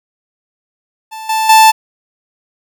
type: tone with level steps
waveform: 45% pulse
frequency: 880 Hz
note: A5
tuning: in tune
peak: -25 / -12 / -3 dBFS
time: 1.11-1.72 s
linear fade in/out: 20 ms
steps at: 1.29 / 1.49 s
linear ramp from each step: 5 ms
effects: none